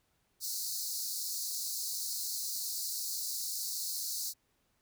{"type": "high-pass noise", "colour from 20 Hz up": "pink", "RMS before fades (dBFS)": -37, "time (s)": [0.4, 4.34], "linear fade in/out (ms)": 50, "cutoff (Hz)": 4100, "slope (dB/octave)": 96, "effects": ["pink hiss -75 dBFS RMS until 4.81 s"]}